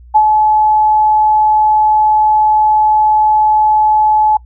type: tone with ADSR envelope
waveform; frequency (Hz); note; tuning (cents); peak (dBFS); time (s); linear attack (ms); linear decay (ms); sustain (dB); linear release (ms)
sine; 857; A5; -46; -3; 0.14-4.37; 19; 62; -4; 4
effects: noise-tail reverb RT60 0.1 s tail -23 dB re dry + added 60 Hz sine -35 dBFS peak until 4.45 s